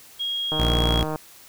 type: tone with pitch glide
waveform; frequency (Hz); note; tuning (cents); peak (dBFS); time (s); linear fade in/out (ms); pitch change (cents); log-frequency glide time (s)
sine; 3276 to 3306; G#7 to G#7; -24 to -9; -24; 0.19-1.03; 20; +15; 0.61-0.75
type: click train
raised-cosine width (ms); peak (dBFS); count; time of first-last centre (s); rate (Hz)
1; -15; 100; 0.52-1.159; 155
type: tone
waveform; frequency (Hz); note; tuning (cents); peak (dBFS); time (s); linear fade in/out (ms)
sawtooth; 58.3; A#1; +1; -16; 0.59-1.04; 10
effects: white hiss -48 dBFS RMS until 1.48 s